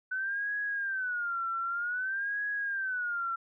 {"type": "tone with vibrato", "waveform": "sine", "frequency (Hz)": 1500, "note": "F#6", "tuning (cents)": 23, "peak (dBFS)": -30, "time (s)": [0.11, 3.36], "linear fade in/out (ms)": 10, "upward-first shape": "sine", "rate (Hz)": 0.53, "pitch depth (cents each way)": 180, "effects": []}